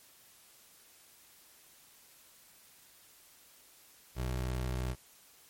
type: tone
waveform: 25% pulse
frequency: 62.8 Hz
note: B1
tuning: 30 cents sharp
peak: -29 dBFS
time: 4.15-4.96 s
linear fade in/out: 50 ms
effects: white hiss -60 dBFS RMS until 5.49 s + MP3 64 kbps